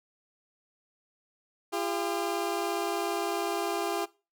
20% pulse tone pair together, 342.3 / 402.2 Hz, F4 / G4, -35 / +44 cents, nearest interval minor third, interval 279 cents, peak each -27 dBFS, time 1.72-4.06 s, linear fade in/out 20 ms, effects noise-tail reverb RT60 0.3 s tail -20 dB re dry

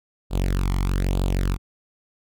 sawtooth tone with flanger, 46.33 Hz, F#1, 3 cents sharp, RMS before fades -22 dBFS, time 0.3-1.58 s, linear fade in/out 50 ms, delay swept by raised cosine 0.25 to 0.95 ms, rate 1.1 Hz, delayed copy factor +0.75, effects none

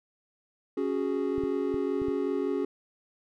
triangle chord, C# suspended fourth, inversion none, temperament equal, 277.2 / 370 / 415.3 Hz, C#4 / F#4 / G#4, 0 / 0 / 0 cents, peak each -29 dBFS, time 0.77-2.65 s, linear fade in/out 5 ms
clicks, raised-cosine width 5 ms, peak -27 dBFS, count 5, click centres 1.381 / 1.437 / 1.743 / 2.018 / 2.084 s
effects none

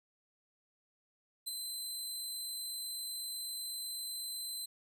20% pulse tone with ADSR envelope, 4062 Hz, B7, 48 cents sharp, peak -29 dBFS, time 1.46-4.66 s, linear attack 19 ms, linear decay 15 ms, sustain -4 dB, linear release 11 ms, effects none

